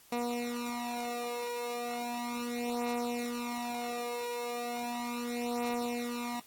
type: beating tone pair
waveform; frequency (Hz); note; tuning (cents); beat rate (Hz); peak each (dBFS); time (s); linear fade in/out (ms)
15% pulse; 240 / 240.36; B3 / B3; -49 / -47; 0.36; -31 / -30; 0.12-6.4; 5
effects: white hiss -59 dBFS RMS until 6.46 s + AAC 64 kbps